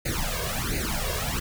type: noise with flanger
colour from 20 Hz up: pink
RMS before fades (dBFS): -28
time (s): 0.05-1.4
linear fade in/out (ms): 10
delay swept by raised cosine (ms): 0.45 to 1.85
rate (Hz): 1.4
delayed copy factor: +1
effects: none